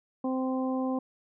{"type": "harmonic tone", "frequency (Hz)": 259.8, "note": "C4", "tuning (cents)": -12, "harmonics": [1, 2, 3, 4], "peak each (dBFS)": [-28, -34, -38, -40], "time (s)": [0.24, 0.99], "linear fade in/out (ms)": 5, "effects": []}